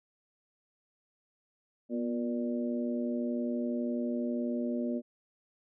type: harmonic tone with a mistuned harmonic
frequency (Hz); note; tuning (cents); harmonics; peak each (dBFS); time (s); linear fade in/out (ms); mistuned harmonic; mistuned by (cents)
118.2; A#2; +24; 2 / 3 / 4 / 5; -31 / -38 / -42 / -39; 1.89-5.02; 50; 2; +45
effects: none